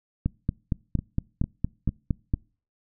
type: two click trains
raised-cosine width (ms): 5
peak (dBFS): -11 / -16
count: 10 / 4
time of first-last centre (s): 0.26-2.339 / 0.99-2.341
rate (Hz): 4.33 / 2.22
effects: noise-tail reverb RT60 0.4 s tail -26 dB re dry